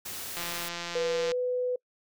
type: noise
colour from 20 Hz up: white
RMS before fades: -38 dBFS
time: 0.05-0.69 s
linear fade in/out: 10 ms
type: click train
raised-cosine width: 0.2 ms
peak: -18 dBFS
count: 164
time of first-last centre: 0.37-1.318 s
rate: 172 Hz
type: tone with pitch glide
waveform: sine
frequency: 493.9 to 498.5 Hz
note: B4 to B4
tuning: 0 to +16 cents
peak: -26 dBFS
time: 0.95-1.76 s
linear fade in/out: 5 ms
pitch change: +16 cents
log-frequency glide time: 1.29-1.38 s
effects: noise-tail reverb RT60 0.1 s tail -26 dB re dry